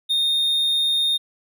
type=tone; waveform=triangle; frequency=3676 Hz; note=A#7; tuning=25 cents flat; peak=-16 dBFS; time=0.09-1.18 s; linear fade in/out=20 ms; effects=none